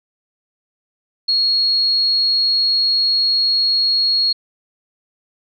sine tone, 4307 Hz, C8, 49 cents sharp, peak -13 dBFS, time 1.28-4.33 s, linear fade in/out 10 ms, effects none

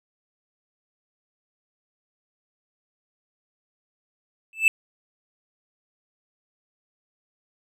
triangle tone with exponential growth, 2637 Hz, E7, in tune, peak -8 dBFS, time 4.53-4.68 s, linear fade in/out 1 ms, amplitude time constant 32 ms, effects none

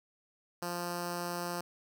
5% pulse tone with notch filter, 174.61 Hz, F3, in tune, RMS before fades -37 dBFS, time 0.62-1.61 s, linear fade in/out 5 ms, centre 2100 Hz, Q 1.1, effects none

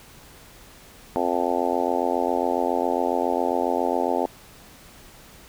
harmonic tone, 87.31 Hz, F2, in tune, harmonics 3 / 4 / 5 / 6 / 7 / 8 / 9 / 10, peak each -29 / -29 / -29 / -29 / -29 / -29 / -29 / -29 dBFS, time 1.16-4.26 s, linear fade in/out 0 ms, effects pink hiss -48 dBFS RMS until 5.48 s

